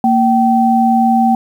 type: tone pair together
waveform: sine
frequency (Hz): 231.4 / 771.6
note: A#3 / G5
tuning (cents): -13 / -28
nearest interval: octave + major sixth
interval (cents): 2085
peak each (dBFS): -11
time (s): 0.04-1.35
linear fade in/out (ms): 2
effects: 7-bit